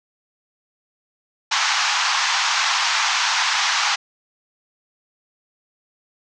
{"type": "band-pass noise", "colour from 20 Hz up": "pink", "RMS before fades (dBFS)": -20, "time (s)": [1.51, 3.96], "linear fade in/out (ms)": 10, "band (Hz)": [830, 6600], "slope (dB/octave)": 48, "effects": []}